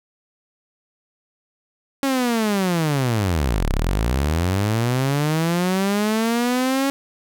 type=linear two-way sweep; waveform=sawtooth; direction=down then up; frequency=277.2 to 30.87 to 277.2 Hz; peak=-14 dBFS; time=2.03-6.9 s; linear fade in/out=0 ms; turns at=3.7 s; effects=none